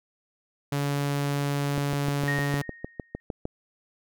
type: tone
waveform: sawtooth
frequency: 142.4 Hz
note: C#3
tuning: 47 cents sharp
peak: -21 dBFS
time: 0.72-2.62 s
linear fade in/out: 5 ms
type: click train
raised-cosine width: 2 ms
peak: -17 dBFS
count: 12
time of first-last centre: 1.78-3.454 s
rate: 6.57 Hz
type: tone with exponential decay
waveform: sine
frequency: 1858 Hz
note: A#6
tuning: 6 cents flat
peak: -25 dBFS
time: 2.28-3.2 s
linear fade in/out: 0 ms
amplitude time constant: 200 ms
effects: none